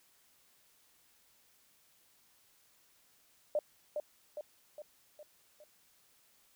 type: tone with echo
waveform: sine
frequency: 599 Hz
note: D5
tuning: 34 cents sharp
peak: -28 dBFS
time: 3.55-3.59 s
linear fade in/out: 2 ms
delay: 410 ms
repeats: 5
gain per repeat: -5 dB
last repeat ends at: 5.64 s
effects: white hiss -68 dBFS RMS until 6.55 s